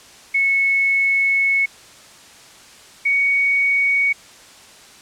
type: tone pair in turn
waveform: sine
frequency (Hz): 2200 / 2236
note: C#7 / C#7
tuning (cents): -14 / +14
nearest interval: unison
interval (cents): 28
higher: second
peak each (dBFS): -14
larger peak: neither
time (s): 0.34-1.66 / 3.05-4.13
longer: first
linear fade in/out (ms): 10
effects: white hiss -44 dBFS RMS until 5.01 s + low-pass 8000 Hz 12 dB/octave